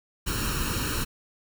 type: noise with comb filter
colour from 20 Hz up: pink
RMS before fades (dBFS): -28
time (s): 0.26-1.05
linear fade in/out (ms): 20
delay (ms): 0.72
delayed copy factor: +0.8
effects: none